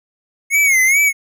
square tone with vibrato, 2167 Hz, C#7, 40 cents flat, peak -11 dBFS, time 0.5-1.13 s, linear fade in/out 50 ms, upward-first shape sine, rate 2.4 Hz, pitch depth 110 cents each way, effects none

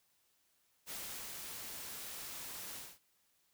white noise with ADSR envelope, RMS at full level -44 dBFS, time 0.86-2.99 s, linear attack 42 ms, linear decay 390 ms, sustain -2 dB, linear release 230 ms, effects white hiss -75 dBFS RMS until 3.53 s

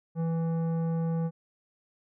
triangle tone with tanh clipping, 164.81 Hz, E3, in tune, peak -28 dBFS, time 0.15-1.31 s, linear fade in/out 50 ms, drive 16 dB, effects none

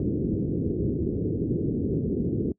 white low-pass noise, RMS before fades -26 dBFS, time 0-2.52 s, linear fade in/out 2 ms, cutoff 410 Hz, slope 48 dB/octave, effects noise-tail reverb RT60 0.1 s tail -23 dB re dry + high-pass 60 Hz 12 dB/octave

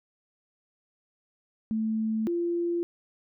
sine tone pair in turn, 220 / 344 Hz, A3 / F4, 0 / -26 cents, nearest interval minor sixth, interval 774 cents, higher second, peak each -25 dBFS, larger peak neither, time 1.71-2.27 / 2.27-2.83 s, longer neither, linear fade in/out 0 ms, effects none

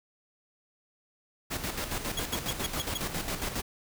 pink noise with tremolo, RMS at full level -32 dBFS, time 1.5-3.62 s, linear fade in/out 20 ms, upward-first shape square, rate 7.3 Hz, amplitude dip 55%
sawtooth tone bursts, 3322 Hz, G#7, in tune, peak -27 dBFS, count 6, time 2.17-2.976 s, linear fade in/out 5 ms, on 26 ms, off 130 ms
effects none

